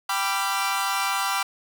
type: chord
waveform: sawtooth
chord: G dominant seventh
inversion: none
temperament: equal with one note detuned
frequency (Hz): 784 / 987.8 / 1174.7 / 1371.3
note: G5 / B5 / D6 / F6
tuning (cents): 0 / 0 / 0 / -32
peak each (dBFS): -25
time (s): 0.09-1.43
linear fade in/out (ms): 5
effects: none